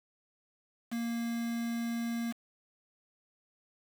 triangle tone with quantisation, 233.1 Hz, A#3, in tune, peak -30 dBFS, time 0.91-2.33 s, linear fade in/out 20 ms, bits 7, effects none

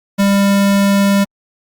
square tone, 199 Hz, G3, 26 cents sharp, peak -10 dBFS, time 0.18-1.25 s, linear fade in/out 20 ms, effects Opus 48 kbps

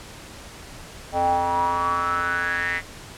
square tone with band-pass filter sweep, 87.31 Hz, F2, in tune, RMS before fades -23 dBFS, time 1.12-2.82 s, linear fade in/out 50 ms, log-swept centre 710 to 2000 Hz, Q 8.6, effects pink hiss -41 dBFS RMS until 3.17 s + low-pass 10000 Hz 12 dB/octave

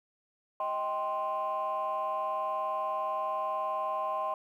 sine chord, C minor, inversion first, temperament just, 627.9 / 784.9 / 1046.5 Hz, Eb5 / G5 / C6, +16 / +2 / 0 cents, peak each -34 / -35 / -31 dBFS, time 0.6-4.34 s, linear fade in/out 2 ms, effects tanh soft clip ceiling -24 dBFS + 11-bit

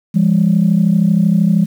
sine tone pair together, 170 / 202.9 Hz, F3 / G#3, -46 / -40 cents, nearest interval minor third, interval 306 cents, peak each -11 dBFS, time 0.14-1.66 s, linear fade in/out 20 ms, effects tanh soft clip ceiling -3 dBFS + 7-bit

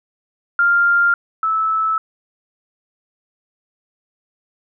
sine tone pair in turn, 1396.9 / 1307.9 Hz, F6 / E6, 0 / -14 cents, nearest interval minor second, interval 114 cents, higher first, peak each -11 / -15 dBFS, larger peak first, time 0.59-1.14 / 1.43-1.98 s, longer neither, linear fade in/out 2 ms, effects none

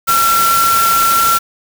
sine tone in noise, 1357 Hz, E6, 50 cents sharp, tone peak -10 dBFS, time 0.07-1.39 s, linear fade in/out 20 ms, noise white, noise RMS -17 dBFS, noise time 0.07-1.39 s, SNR +4 dB, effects none

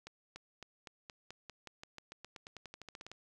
accelerating click train, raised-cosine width 0.2 ms, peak -30 dBFS, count 23, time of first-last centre 0.07-3.116 s, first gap 290 ms, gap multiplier 0.92, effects none

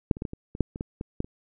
clicks, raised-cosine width 3 ms, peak -7 / -25 / -18 / -18 / -23 / -24 / -7 / -24 / -17 / -19 / -13 / -28 dBFS, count 12, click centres 0.112 / 0.169 / 0.221 / 0.252 / 0.334 / 0.551 / 0.607 / 0.759 / 0.809 / 1.011 / 1.204 / 1.245 s, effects none

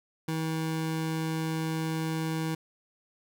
25% pulse tone, 160.1 Hz, D#3, 50 cents sharp, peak -25 dBFS, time 0.28-2.55 s, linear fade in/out 5 ms, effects none

